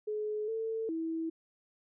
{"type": "tone with pitch steps", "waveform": "sine", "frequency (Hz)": [424.9, 446.8, 325.4], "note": ["G#4", "A4", "E4"], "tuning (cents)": [40, 27, -22], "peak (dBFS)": -32, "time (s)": [0.07, 1.3], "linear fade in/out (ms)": 10, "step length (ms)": 410, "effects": []}